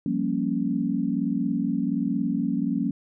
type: chord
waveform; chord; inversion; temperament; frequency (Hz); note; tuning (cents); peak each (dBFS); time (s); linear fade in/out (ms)
sine; G half-diminished seventh; third; equal; 174.61 / 196 / 233.1 / 277.2; F3 / G3 / Bb3 / Db4; 0 / 0 / 0 / 0; -30 / -29 / -27 / -27; 0.06-2.91; 2
effects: none